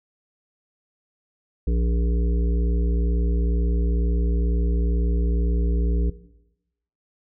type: harmonic tone with a mistuned harmonic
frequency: 58.1 Hz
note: A#1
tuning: 5 cents flat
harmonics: 1 / 3 / 5 / 7 / 8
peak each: -19 / -29 / -33 / -36 / -37 dBFS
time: 1.67-6.1 s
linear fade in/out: 5 ms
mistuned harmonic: 8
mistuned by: +15 cents
effects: noise-tail reverb RT60 0.9 s tail -17 dB re dry